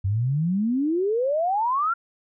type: exponential sweep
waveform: sine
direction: up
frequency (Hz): 92.5 to 1409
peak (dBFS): -20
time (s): 0.04-1.94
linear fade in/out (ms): 10
effects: none